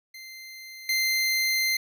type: tone with level steps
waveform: 25% pulse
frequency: 2081 Hz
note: C7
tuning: 10 cents flat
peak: -37 / -19 dBFS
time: 0.14-1.77 s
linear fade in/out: 5 ms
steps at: 0.89 s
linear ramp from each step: 2 ms
effects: none